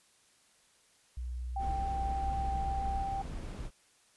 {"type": "tone with pitch glide", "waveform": "sine", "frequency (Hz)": [61.4, 62.19], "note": ["B1", "B1"], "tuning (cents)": [-9, 13], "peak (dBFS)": -35, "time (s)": [1.17, 3.03], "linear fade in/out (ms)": 5, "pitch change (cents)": 22, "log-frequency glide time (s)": [1.37, 2.38]}
{"type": "tone", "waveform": "sine", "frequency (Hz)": 784, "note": "G5", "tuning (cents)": 0, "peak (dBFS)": -33, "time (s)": [1.56, 3.22], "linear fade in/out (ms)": 5}
{"type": "noise", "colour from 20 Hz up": "brown", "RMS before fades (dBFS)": -40, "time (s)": [1.58, 3.71], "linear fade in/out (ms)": 50}
{"effects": ["white hiss -66 dBFS RMS until 4.16 s", "resampled to 24000 Hz"]}